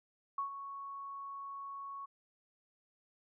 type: tone with ADSR envelope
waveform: sine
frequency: 1108.7 Hz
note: C#6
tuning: in tune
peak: -32 dBFS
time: 0.38-2.06 s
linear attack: 4 ms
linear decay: 110 ms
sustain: -10 dB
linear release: 13 ms
effects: none